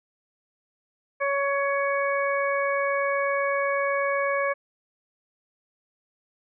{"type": "harmonic tone", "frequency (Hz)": 559, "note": "C#5", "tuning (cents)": 14, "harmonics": [1, 2, 3, 4], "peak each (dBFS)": [-25, -28, -30, -31], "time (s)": [1.2, 4.54], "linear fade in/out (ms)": 20, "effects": []}